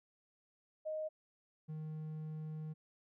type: tone pair in turn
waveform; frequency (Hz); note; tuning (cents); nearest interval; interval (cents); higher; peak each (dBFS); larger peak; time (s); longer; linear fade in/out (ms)
sine / triangle; 622.3 / 155.57; D#5 / D#3; 0 / 0; 2 octaves; 2400; first; -37 / -39; first; 0.85-1.09 / 1.68-2.74; second; 20
effects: none